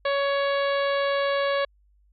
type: harmonic tone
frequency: 559 Hz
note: C#5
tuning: 14 cents sharp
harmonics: 1 / 2 / 3 / 4 / 5 / 6 / 7 / 8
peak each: -23 / -29 / -31 / -36 / -39 / -38 / -39 / -43 dBFS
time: 0.05-1.65 s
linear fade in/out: 5 ms
effects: added 50 Hz sine -58 dBFS peak until 2.12 s